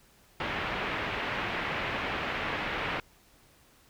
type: low-pass noise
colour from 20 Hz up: white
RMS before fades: -33 dBFS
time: 0.4-3 s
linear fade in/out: 2 ms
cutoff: 2600 Hz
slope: 24 dB/octave
effects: pink hiss -61 dBFS RMS until 3.89 s